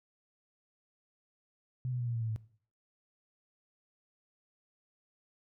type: tone with pitch steps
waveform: sine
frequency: 127 / 123.96 / 120.99 / 118.09 / 115.25 / 112.49 / 109.8 Hz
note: B2 / B2 / B2 / A#2 / A#2 / A2 / A2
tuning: +49 / +7 / -35 / +23 / -19 / +39 / -3 cents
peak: -32 dBFS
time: 1.85-2.361 s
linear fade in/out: 0 ms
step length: 73 ms
effects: noise-tail reverb RT60 0.5 s tail -18 dB re dry